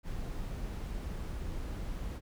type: noise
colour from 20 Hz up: brown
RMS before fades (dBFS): -38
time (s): 0.03-2.21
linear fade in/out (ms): 50
effects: none